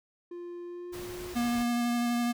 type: tone with pitch glide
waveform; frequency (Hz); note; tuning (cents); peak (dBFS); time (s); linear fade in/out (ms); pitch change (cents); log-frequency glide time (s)
triangle; 349.2 to 358; F4 to F4; 0 to +43; -36; 0.31-1.34; 5; +43; 0.65-1.15
type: noise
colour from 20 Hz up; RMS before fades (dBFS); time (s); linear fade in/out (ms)
pink; -44; 0.92-1.64; 20
type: tone with vibrato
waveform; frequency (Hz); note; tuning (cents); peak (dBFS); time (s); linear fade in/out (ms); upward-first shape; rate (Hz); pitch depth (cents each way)
square; 238.9; A#3; +43; -27; 1.35-2.33; 20; sine; 12; 12
effects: none